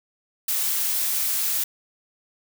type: noise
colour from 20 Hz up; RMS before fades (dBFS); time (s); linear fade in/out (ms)
blue; -24; 0.48-1.64; 5
effects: none